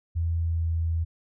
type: tone with pitch glide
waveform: sine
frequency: 83.4 to 82.39 Hz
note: E2 to E2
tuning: +21 to 0 cents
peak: -23 dBFS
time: 0.15-1.05 s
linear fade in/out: 20 ms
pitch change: -21 cents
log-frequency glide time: 0.36-0.68 s
effects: none